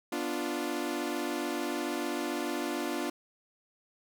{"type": "chord", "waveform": "sawtooth", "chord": "B diminished", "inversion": "none", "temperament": "equal", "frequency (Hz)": [246.9, 293.7, 349.2], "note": ["B3", "D4", "F4"], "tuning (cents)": [0, 0, 0], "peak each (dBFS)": [-34, -31, -31], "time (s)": [0.12, 3.1], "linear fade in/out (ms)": 5, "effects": []}